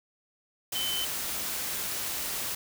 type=tone in noise; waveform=sine; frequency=3060 Hz; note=G7; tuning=42 cents flat; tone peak=-30 dBFS; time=0.75-1.05 s; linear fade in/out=5 ms; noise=white; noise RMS=-33 dBFS; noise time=0.72-2.55 s; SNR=0 dB; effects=none